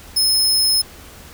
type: tone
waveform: sawtooth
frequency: 5180 Hz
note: E8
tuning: 31 cents flat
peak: -11 dBFS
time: 0.16-0.82 s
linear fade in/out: 10 ms
effects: added 73 Hz sine -45 dBFS peak until 1.33 s + pink hiss -41 dBFS RMS until 1.33 s